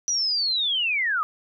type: linear sweep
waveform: sine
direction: down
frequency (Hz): 5900 to 1189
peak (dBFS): -21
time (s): 0.08-1.23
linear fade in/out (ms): 0
effects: none